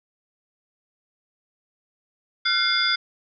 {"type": "tone cluster", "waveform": "sine", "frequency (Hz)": [1377, 1497, 2117, 3474, 4877], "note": ["F6", "F#6", "C7", "A7", "D#8"], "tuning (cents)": [-25, 20, 20, -23, -35], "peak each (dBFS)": [-27, -27, -26, -24, -24], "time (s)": [2.45, 2.96], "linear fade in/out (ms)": 10, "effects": []}